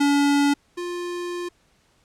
square tone pair in turn, 285 / 351.5 Hz, C#4 / F4, +48 / +11 cents, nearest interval major third, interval 363 cents, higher second, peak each -17 / -28 dBFS, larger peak first, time 0-0.54 / 0.77-1.49 s, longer second, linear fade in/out 10 ms, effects pink hiss -62 dBFS RMS until 2.04 s + low-pass 9000 Hz 12 dB/octave

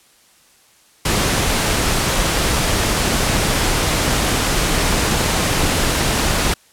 pink noise, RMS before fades -17 dBFS, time 1.05-6.54 s, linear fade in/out 5 ms, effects white hiss -52 dBFS RMS until 6.72 s + low-pass 11000 Hz 12 dB/octave

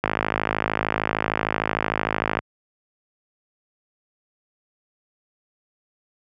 click train, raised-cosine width 0.5 ms, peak -5 dBFS, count 126, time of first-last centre 0.04-2.39 s, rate 53.2 Hz, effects high-pass 80 Hz 12 dB/octave

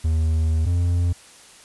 triangle tone pair in turn, 79.7 / 87.18 Hz, D#2 / F2, +42 / -3 cents, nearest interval major second, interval 155 cents, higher second, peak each -15 dBFS, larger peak neither, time 0.04-0.66 / 0.66-1.13 s, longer first, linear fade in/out 10 ms, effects white hiss -47 dBFS RMS until 1.64 s + resampled to 24000 Hz

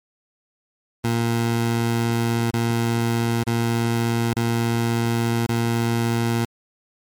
20% pulse tone with dropouts, 116.54 Hz, A#2, in tune, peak -14 dBFS, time 1.04-6.45 s, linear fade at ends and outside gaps 5 ms, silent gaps 2.509-2.535 / 3.436-3.468 / 4.335-4.364 / 5.464-5.49 s, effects MP3 96 kbps

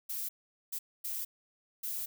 violet noise bursts at uneven times, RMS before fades -37 dBFS, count 4, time 0.09-0.29 / 0.72-0.79 / 1.04-1.25 / 1.83-2.06 s, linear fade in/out 10 ms, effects none

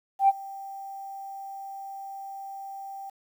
sine tone with ADSR envelope, 784 Hz, G5, in tune, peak -13 dBFS, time 0.19-3.1 s, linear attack 95 ms, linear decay 32 ms, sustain -23 dB, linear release 8 ms, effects tanh soft clip ceiling -10 dBFS + 9-bit

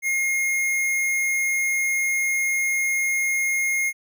square tone, 2142 Hz, C7, 40 cents sharp, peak -21 dBFS, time 0.02-3.93 s, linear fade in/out 50 ms, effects none

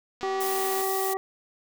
click train, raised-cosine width 0.2 ms, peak -24 dBFS, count 149, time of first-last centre 0.21-0.817 s, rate 244 Hz
harmonic tone, 384.5 Hz, G4, 33 cents flat, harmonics 1 / 2 / 3 / 5, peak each -28 / -30 / -35 / -40 dBFS, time 0.23-1.17 s, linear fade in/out 0 ms
blue noise, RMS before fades -32 dBFS, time 0.4-1.14 s, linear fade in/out 10 ms
effects none

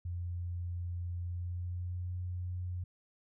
sine tone with pitch glide, 87.6 to 89.75 Hz, F2 to F2, +6 to +48 cents, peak -35 dBFS, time 0.05-2.84 s, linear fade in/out 5 ms, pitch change +42 cents, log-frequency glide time 1.22-2.13 s, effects none

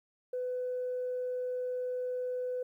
sine tone, 501 Hz, B4, 25 cents sharp, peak -31 dBFS, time 0.33-2.63 s, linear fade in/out 5 ms, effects tanh soft clip ceiling -28 dBFS + 12-bit

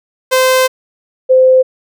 sawtooth / sine tone pair in turn, 517 / 517 Hz, C5 / C5, -21 / -21 cents, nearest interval unison, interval 0 cents, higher neither, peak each -4 dBFS, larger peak neither, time 0.31-0.68 / 1.29-1.63 s, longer first, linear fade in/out 20 ms, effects none

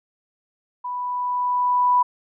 sine tone with level ramp, 988 Hz, B5, in tune, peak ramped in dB -26 to -13 dBFS, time 0.84-2.03 s, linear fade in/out 10 ms, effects none

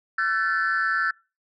sine tone cluster, 1349 / 1516 / 1754 Hz, E6 / F#6 / A6, +40 / +42 / -6 cents, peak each -24 dBFS, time 0.18-1.11 s, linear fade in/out 5 ms, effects noise-tail reverb RT60 0.3 s tail -24 dB re dry + tanh soft clip ceiling -16 dBFS

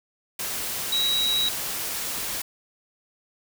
sine tone in noise, 3859 Hz, B7, 41 cents flat, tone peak -21 dBFS, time 0.92-1.49 s, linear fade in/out 5 ms, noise white, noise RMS -30 dBFS, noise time 0.39-2.42 s, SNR +6 dB, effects none

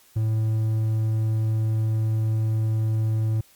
triangle tone, 110 Hz, A2, in tune, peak -18 dBFS, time 0.16-3.41 s, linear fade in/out 5 ms, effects white hiss -56 dBFS RMS until 3.55 s + Opus 48 kbps

